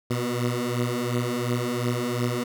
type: beating tone pair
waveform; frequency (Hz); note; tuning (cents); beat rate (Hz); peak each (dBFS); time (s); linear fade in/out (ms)
15% pulse; 120 / 122.8; B2 / B2; -49 / -9; 2.8; -22 / -20; 0.1-2.44; 10
effects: none